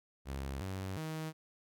sawtooth tone with pitch steps, 68 / 95.2 / 157.9 Hz, C#2 / F#2 / D#3, -33 / +50 / +26 cents, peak -34 dBFS, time 0.25-1.33 s, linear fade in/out 50 ms, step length 360 ms, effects none

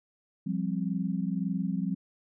sine chord, F suspended second, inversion none, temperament just, 174.61 / 196.44 / 261.9 Hz, F3 / G3 / C4, 0 / +4 / +2 cents, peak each -31 / -31 / -35 dBFS, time 0.46-1.95 s, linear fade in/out 10 ms, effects none

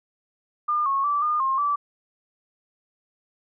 sine tone with pitch steps, 1206 / 1095 / 1162 / 1215 / 1067 / 1159 Hz, D6 / C#6 / D6 / D#6 / C6 / D6, +46 / -22 / -19 / -42 / +34 / -23 cents, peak -20 dBFS, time 0.68-1.76 s, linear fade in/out 10 ms, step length 180 ms, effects none

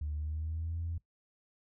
sine tone with pitch glide, 74.6 to 83.74 Hz, D2 to E2, +28 to +28 cents, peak -33 dBFS, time 0.01-0.98 s, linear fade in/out 5 ms, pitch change +200 cents, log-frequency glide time 0.13-0.78 s, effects noise-tail reverb RT60 0.1 s tail -19 dB re dry + tanh soft clip ceiling -29 dBFS

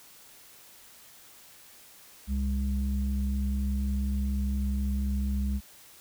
sine tone pair together, 66.21 / 202.8 Hz, C2 / G#3, +21 / -41 cents, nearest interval octave + perfect fifth, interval 1938 cents, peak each -26 / -31 dBFS, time 2.27-5.61 s, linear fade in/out 50 ms, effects tanh soft clip ceiling -19 dBFS + white hiss -53 dBFS RMS until 6 s

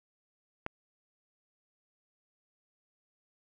click, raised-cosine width 0.5 ms, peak -19 dBFS, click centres 0.664 s, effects none

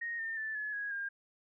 sine tone with pitch steps, 1864.7 / 1810.6 / 1758 / 1707 / 1657.4 / 1609.3 Hz, A#6 / A6 / A6 / G#6 / G#6 / G6, 0 / +49 / -2 / +47 / -4 / +45 cents, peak -35 dBFS, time 0.01-1.09 s, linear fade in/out 10 ms, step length 180 ms, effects none

